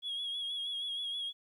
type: tone with vibrato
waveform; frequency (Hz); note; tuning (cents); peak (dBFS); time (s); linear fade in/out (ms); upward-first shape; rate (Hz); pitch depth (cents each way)
sine; 3322; G#7; 0; -33; 0.02-1.33; 50; sine; 6.3; 41
effects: tanh soft clip ceiling -32 dBFS + 12-bit

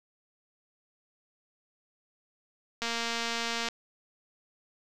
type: click train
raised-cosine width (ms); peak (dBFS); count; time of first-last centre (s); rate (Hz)
0.2; -15; 202; 2.82-3.686; 232
effects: none

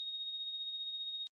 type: tone with tremolo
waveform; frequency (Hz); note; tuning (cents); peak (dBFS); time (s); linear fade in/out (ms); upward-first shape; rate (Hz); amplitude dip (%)
sine; 3736; A#7; +3; -37; 0-1.27; 0; sine; 15; 40
effects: Opus 24 kbps

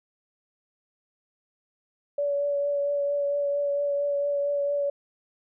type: tone with vibrato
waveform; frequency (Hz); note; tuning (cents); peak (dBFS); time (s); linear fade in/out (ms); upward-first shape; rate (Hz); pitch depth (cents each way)
sine; 571; D5; -49; -23; 2.18-4.9; 5; triangle; 4.4; 18
effects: none

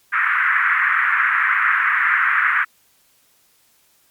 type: band-pass noise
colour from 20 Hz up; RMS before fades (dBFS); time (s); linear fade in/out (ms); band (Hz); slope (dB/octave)
white; -17; 0.12-2.65; 20; 1200 to 2000; 48
effects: white hiss -58 dBFS RMS until 4.1 s + MP3 96 kbps

